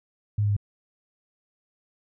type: tone with pitch steps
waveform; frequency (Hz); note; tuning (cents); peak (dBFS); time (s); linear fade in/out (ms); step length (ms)
sine; 104.3 / 103.1 / 101.92; G#2 / G#2 / G#2; +8 / -12 / -32; -20; 0.38-0.566; 5; 62
effects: none